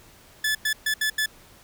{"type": "tone bursts at uneven times", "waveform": "sawtooth", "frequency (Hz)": 1730, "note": "A6", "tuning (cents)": -30, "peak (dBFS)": -18, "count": 5, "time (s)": [[0.44, 0.55], [0.65, 0.73], [0.86, 0.94], [1.01, 1.1], [1.18, 1.26]], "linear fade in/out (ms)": 5, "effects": ["pink hiss -52 dBFS RMS until 1.63 s"]}